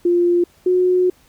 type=tone pair in turn; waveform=sine; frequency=349.2 / 364.2 Hz; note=F4 / F#4; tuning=0 / -27 cents; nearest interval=minor second; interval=73 cents; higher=second; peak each=-12 dBFS; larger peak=neither; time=0.05-0.44 / 0.66-1.1 s; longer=second; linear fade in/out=5 ms; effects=pink hiss -54 dBFS RMS until 1.28 s